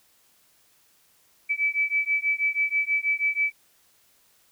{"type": "beating tone pair", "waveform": "sine", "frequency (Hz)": [2300, 2306.2], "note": ["D7", "D7"], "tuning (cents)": [-37, -32], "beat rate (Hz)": 6.2, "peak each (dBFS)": -25, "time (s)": [1.49, 3.52], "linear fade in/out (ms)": 20, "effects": ["white hiss -62 dBFS RMS until 4.51 s"]}